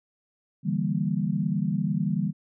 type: chord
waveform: sine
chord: E half-diminished seventh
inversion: third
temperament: equal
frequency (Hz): 146.83 / 164.81 / 196 / 233.1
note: D3 / E3 / G3 / Bb3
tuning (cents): 0 / 0 / 0 / 0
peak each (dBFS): -30 / -28 / -27 / -32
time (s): 0.63-2.33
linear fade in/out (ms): 50
effects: none